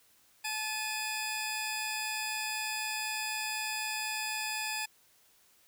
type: tone pair together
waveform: 15% pulse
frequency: 866 / 2474 Hz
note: A5 / D#7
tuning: -28 / -10 cents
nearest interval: octave + tritone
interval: 1818 cents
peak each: -30 / -29 dBFS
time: 0.44-4.86 s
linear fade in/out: 10 ms
effects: white hiss -65 dBFS RMS until 5.67 s